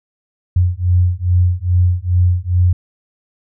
sine beating tone pair, 88.3 / 90.7 Hz, F2 / F#2, +20 / -34 cents, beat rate 2.4 Hz, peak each -14 dBFS, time 0.56-2.73 s, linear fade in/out 5 ms, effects none

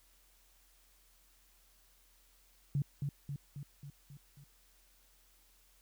sine tone with echo, 141.5 Hz, C#3, 36 cents sharp, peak -29 dBFS, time 2.75-2.82 s, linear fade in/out 2 ms, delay 270 ms, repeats 6, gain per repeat -4 dB, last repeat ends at 4.44 s, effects added 43 Hz sine -68 dBFS peak until 5.81 s + white hiss -68 dBFS RMS until 5.81 s

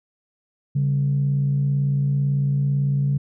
sine tone pair together, 140 / 197.99 Hz, C#3 / G3, +18 / +18 cents, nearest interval tritone, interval 600 cents, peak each -17 / -29 dBFS, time 0.75-3.18 s, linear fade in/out 10 ms, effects tanh soft clip ceiling -12 dBFS

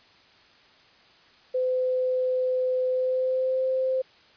sine tone with pitch glide, 510 to 520.7 Hz, C5 to C5, -44 to -8 cents, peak -22 dBFS, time 1.54-4.02 s, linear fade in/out 10 ms, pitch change +36 cents, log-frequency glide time 2.88-3.64 s, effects white hiss -56 dBFS RMS until 4.36 s + resampled to 11025 Hz

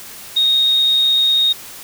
sine tone with amplitude modulation, 3726 Hz, A#7, 2 cents flat, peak -10 dBFS, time 0.36-1.53 s, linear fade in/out 10 ms, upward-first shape sine, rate 136 Hz, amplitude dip 25%, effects white hiss -35 dBFS RMS until 1.83 s

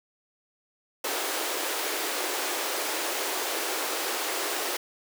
pink high-pass noise, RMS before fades -30 dBFS, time 1.04-4.77 s, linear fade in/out 5 ms, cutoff 320 Hz, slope 48 dB/octave, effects none

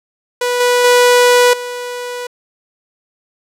sawtooth tone with level steps, 490.7 Hz, B4, 11 cents flat, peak -10 / -6 / -3 / -18 dBFS, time 0.41-2.27 s, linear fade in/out 5 ms, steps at 0.6 / 0.84 / 1.53 s, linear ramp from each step 5 ms, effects low-pass 12000 Hz 12 dB/octave

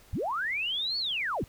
sine linear two-way sweep, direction up then down, 46.48 to 4500 to 46.48 Hz, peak -28 dBFS, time 0.13-1.44 s, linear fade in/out 0 ms, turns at 0.98 s, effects pink hiss -57 dBFS RMS until 1.48 s

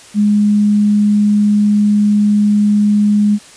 sine tone, 207.7 Hz, G#3, in tune, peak -8 dBFS, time 0.14-3.39 s, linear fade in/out 50 ms, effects white hiss -39 dBFS RMS until 3.56 s + resampled to 22050 Hz

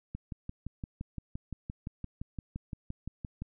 click train, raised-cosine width 5 ms, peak -25 dBFS, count 20, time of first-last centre 0.15-3.42 s, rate 5.81 Hz, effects none

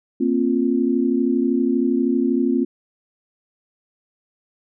sine chord, Bb suspended second, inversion none, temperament equal with one note detuned, 233.1 / 265.7 / 349.2 Hz, Bb3 / C4 / F4, 0 / +27 / 0 cents, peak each -21 / -19 / -22 dBFS, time 0.2-2.65 s, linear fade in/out 10 ms, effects none

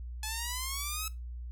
5% pulse exponential sweep, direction up, 853 to 1304 Hz, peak -23 dBFS, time 0.23-1.08 s, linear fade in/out 2 ms, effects noise-tail reverb RT60 0.2 s tail -17 dB re dry + added 60 Hz sine -38 dBFS peak until 1.51 s

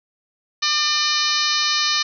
harmonic tone with a mistuned harmonic, 599 Hz, D5, 34 cents sharp, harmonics 2 / 3 / 4 / 5 / 6 / 7 / 8 / 9 / 10, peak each -26 / -27 / -28 / -27 / -25 / -23 / -26 / -28 / -28 dBFS, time 0.62-2.03 s, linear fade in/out 10 ms, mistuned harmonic 6, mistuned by +51 cents, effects none

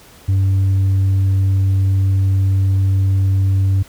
triangle tone with tanh clipping, 96.5 Hz, G2, 27 cents flat, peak -12 dBFS, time 0.28-3.83 s, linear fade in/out 10 ms, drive 7 dB, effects pink hiss -44 dBFS RMS until 3.88 s

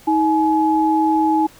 sine tone pair together, 317.3 / 847 Hz, D#4 / G#5, +34 / +34 cents, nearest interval octave + perfect fourth, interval 1700 cents, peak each -16 dBFS, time 0.07-1.47 s, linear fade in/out 10 ms, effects pink hiss -46 dBFS RMS until 1.59 s

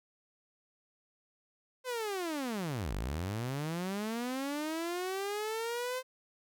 sawtooth linear two-way sweep, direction down then up, 519 to 45.06 to 519 Hz, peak -30 dBFS, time 1.84-6.03 s, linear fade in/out 50 ms, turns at 2.94 s, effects none

